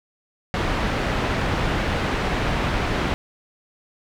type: low-pass noise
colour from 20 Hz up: pink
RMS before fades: -23 dBFS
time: 0.54-3.14 s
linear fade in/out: 0 ms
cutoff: 2700 Hz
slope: 12 dB/octave
effects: none